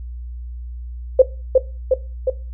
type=tone with echo; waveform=sine; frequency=518 Hz; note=C5; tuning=17 cents flat; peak=-4 dBFS; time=1.19-1.22 s; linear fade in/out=5 ms; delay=360 ms; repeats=3; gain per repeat=-3 dB; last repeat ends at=2.3 s; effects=noise-tail reverb RT60 0.3 s tail -17 dB re dry + added 60 Hz sine -28 dBFS peak until 2.53 s